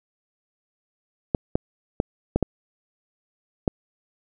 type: clicks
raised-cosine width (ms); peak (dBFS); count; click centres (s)
2; -6; 6; 1.348 / 1.555 / 2.001 / 2.36 / 2.427 / 3.678
effects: none